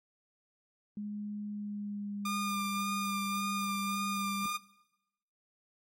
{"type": "tone with pitch glide", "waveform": "sine", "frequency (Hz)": [207.7, 198.78], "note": ["G#3", "G3"], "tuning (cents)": [0, 24], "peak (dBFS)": -36, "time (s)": [0.97, 4.46], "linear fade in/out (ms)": 2, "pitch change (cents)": -76, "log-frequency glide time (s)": [1.48, 2.9]}
{"type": "tone with vibrato", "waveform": "sawtooth", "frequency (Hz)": 1205, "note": "D6", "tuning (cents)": 44, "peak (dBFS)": -30, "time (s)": [2.25, 4.57], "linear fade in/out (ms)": 5, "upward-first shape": "sine", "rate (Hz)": 1.8, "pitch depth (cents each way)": 20}
{"effects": ["noise-tail reverb RT60 0.9 s tail -19 dB re dry", "AAC 48 kbps"]}